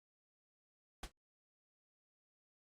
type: noise with exponential decay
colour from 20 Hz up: pink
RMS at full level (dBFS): -39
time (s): 1.03-1.12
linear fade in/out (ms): 5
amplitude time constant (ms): 19
effects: low-pass 9000 Hz 12 dB/octave + Opus 48 kbps